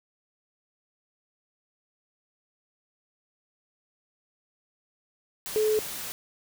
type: tone in noise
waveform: sine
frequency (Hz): 430.6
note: A4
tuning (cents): -37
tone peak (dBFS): -21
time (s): 5.56-5.79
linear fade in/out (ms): 0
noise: white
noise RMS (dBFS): -36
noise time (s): 5.46-6.12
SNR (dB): +12
effects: none